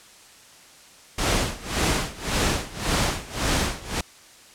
pink noise with tremolo, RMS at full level -21 dBFS, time 1.18-4.01 s, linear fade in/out 5 ms, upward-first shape sine, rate 1.8 Hz, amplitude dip 90%, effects white hiss -49 dBFS RMS until 4.54 s + low-pass 9000 Hz 12 dB/octave

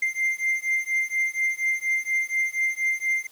triangle beating tone pair, 2093 / 2097.2 Hz, C7 / C7, 0 / +3 cents, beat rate 4.2 Hz, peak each -24 dBFS, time 0.02-3.27 s, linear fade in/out 5 ms, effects white hiss -55 dBFS RMS until 3.31 s + high-pass 80 Hz 12 dB/octave

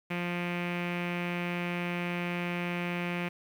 sawtooth tone with low-pass filter, 175.1 Hz, F3, 5 cents sharp, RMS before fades -33 dBFS, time 0.1-3.29 s, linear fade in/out 10 ms, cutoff 2400 Hz, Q 4.6, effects 9-bit

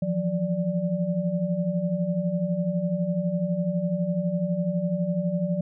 sine tone cluster, 166.9 / 178.9 / 586 Hz, E3 / F3 / D5, +22 / +42 / -4 cents, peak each -29 / -25 / -30 dBFS, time 0.02-5.61 s, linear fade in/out 5 ms, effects none

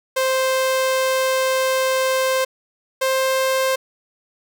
sawtooth tone pair in turn, 523.3 / 526.3 Hz, C5 / C5, 0 / +10 cents, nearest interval unison, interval 10 cents, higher second, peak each -13 dBFS, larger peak neither, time 0.16-2.45 / 3.01-3.76 s, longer first, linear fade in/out 10 ms, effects none

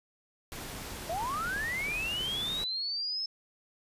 pink noise, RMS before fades -41 dBFS, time 0.52-2.64 s, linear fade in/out 0 ms
sine linear sweep, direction up, 622.3 to 5274 Hz, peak -31 dBFS, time 1.09-3.26 s, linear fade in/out 5 ms
click train, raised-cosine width 2 ms, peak -28 dBFS, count 4, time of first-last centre 1.24-2.208 s, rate 3.1 Hz
effects resampled to 32000 Hz

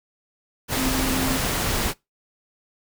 sine tone in noise, 261.6 Hz, C4, in tune, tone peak -25 dBFS, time 0.74-1.4 s, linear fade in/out 50 ms, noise pink, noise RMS -24 dBFS, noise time 0.68-1.94 s, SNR -4 dB, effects noise-tail reverb RT60 0.2 s tail -23 dB re dry

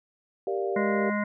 sine chord, G minor seventh, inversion none, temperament equal, 392 / 466.2 / 587.3 / 698.5 Hz, G4 / Bb4 / D5 / F5, 0 / 0 / 0 / 0 cents, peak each -28 / -33 / -34 / -34 dBFS, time 0.47-1.1 s, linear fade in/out 2 ms
harmonic tone, 207.7 Hz, G#3, in tune, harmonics 1 / 3 / 5 / 7 / 9 / 10, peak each -27 / -32 / -34 / -35 / -37 / -37 dBFS, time 0.76-1.24 s, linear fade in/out 5 ms
effects none

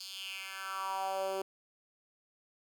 10% pulse tone with high-pass filter sweep, 192.3 Hz, G3, 33 cents flat, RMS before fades -38 dBFS, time 0-1.42 s, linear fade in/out 5 ms, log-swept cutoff 4400 to 410 Hz, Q 3.9, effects none

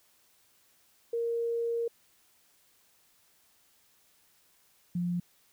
sine tone pair in turn, 466 / 175.51 Hz, A#4 / F3, -1 / +9 cents, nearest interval octave + perfect fourth, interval 1690 cents, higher first, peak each -28 / -28 dBFS, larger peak neither, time 1.13-1.88 / 4.95-5.2 s, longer first, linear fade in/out 5 ms, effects white hiss -66 dBFS RMS until 5.52 s

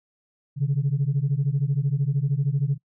sine beating tone pair, 133.8 / 146.8 Hz, C3 / D3, +39 / 0 cents, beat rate 13 Hz, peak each -22 dBFS, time 0.56-2.78 s, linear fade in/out 50 ms, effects noise-tail reverb RT60 0.1 s tail -24 dB re dry + tanh soft clip ceiling -15 dBFS

